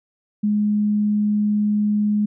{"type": "tone", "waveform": "sine", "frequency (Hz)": 209, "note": "G#3", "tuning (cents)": 11, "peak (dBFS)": -16, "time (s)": [0.43, 2.26], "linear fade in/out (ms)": 10, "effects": []}